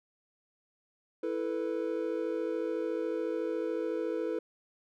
triangle chord, E suspended fourth, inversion none, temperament equal, 329.6 / 440 / 493.9 Hz, E4 / A4 / B4, 0 / 0 / 0 cents, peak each -33 dBFS, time 1.23-4.39 s, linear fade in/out 5 ms, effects none

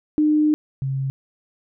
sine tone pair in turn, 303.4 / 134.86 Hz, D#4 / C#3, -44 / -47 cents, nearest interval octave + major second, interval 1403 cents, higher first, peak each -14 / -21 dBFS, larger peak first, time 0.18-0.54 / 0.82-1.1 s, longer first, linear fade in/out 0 ms, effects none

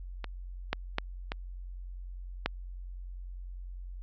clicks, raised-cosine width 0.3 ms, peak -21 / -12 / -12 / -17 / -11 dBFS, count 5, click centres 0.243 / 0.73 / 0.984 / 1.319 / 2.46 s, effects added 45 Hz sine -39 dBFS peak until 4.02 s + low-pass 5000 Hz 12 dB/octave

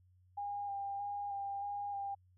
sine tone with vibrato, 805 Hz, G5, 46 cents sharp, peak -37 dBFS, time 0.37-2.15 s, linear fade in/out 10 ms, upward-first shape square, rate 1.6 Hz, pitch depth 16 cents each way, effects added 91 Hz sine -64 dBFS peak until 2.37 s

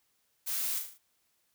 blue noise with echo, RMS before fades -34 dBFS, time 0.46-0.8 s, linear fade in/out 20 ms, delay 37 ms, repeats 5, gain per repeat -5 dB, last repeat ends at 0.985 s, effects white hiss -74 dBFS RMS until 1.54 s

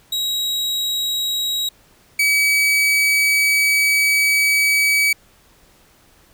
40% pulse tone pair in turn, 3834 / 2280 Hz, A#7 / C#7, +48 / +48 cents, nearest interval major sixth, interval 900 cents, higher first, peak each -18 / -13 dBFS, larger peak second, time 0.12-1.69 / 2.19-5.13 s, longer second, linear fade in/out 5 ms, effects pink hiss -53 dBFS RMS until 6.33 s

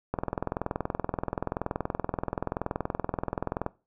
click train, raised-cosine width 1 ms, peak -14 dBFS, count 75, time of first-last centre 0.14-3.664 s, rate 21 Hz, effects noise-tail reverb RT60 0.3 s tail -20 dB re dry

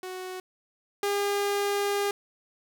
sawtooth tone pair in turn, 370 / 404.5 Hz, F#4 / G#4, 0 / -46 cents, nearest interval major second, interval 154 cents, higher second, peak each -31 / -21 dBFS, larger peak second, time 0.03-0.4 / 1.03-2.11 s, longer second, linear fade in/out 2 ms, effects none

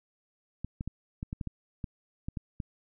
clicks, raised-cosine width 5 ms, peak -22 dBFS, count 11, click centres 0.646 / 0.809 / 0.876 / 1.229 / 1.329 / 1.412 / 1.473 / 1.842 / 2.285 / 2.372 / 2.602 s, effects none

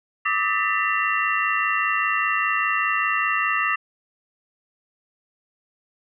sine tone cluster, 1170 / 1275 / 1786 / 1979 / 2735 Hz, D6 / D#6 / A6 / B6 / F7, -7 / +42 / +25 / +3 / -37 cents, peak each -26 dBFS, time 0.25-3.76 s, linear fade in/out 10 ms, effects none

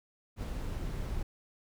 brown noise with ADSR envelope, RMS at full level -33 dBFS, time 0.36-1.23 s, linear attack 69 ms, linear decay 9 ms, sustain -3 dB, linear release 5 ms, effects none

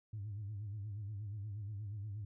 sine tone with vibrato, 103.4 Hz, G#2, 7 cents flat, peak -39 dBFS, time 0.13-2.25 s, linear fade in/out 5 ms, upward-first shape sine, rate 8.4 Hz, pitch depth 98 cents each way, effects tanh soft clip ceiling -37 dBFS

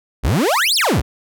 35% pulse exponential two-way sweep, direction up then down, 49.48 to 5490 to 49.48 Hz, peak -12 dBFS, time 0.23-1.02 s, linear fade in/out 20 ms, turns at 0.75 s, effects none

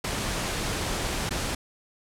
pink noise with dropouts, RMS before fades -29 dBFS, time 0.04-1.55 s, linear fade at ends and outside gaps 5 ms, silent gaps 1.293-1.307 s, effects low-pass 10000 Hz 12 dB/octave

